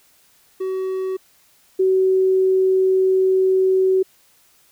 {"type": "tone pair in turn", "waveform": ["triangle", "sine"], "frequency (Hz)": [377.4, 377.4], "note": ["F#4", "F#4"], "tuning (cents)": [34, 34], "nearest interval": "unison", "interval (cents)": 0, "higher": "neither", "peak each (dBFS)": [-19, -13], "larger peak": "second", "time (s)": [[0.6, 1.17], [1.79, 4.03]], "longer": "second", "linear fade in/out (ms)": 10, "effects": ["white hiss -56 dBFS RMS until 4.71 s"]}